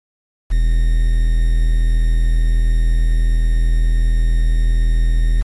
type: tone with quantisation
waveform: triangle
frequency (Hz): 40.7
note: E1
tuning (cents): -21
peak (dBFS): -9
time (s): 0.5-5.43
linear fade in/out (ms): 20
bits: 6
effects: AAC 32 kbps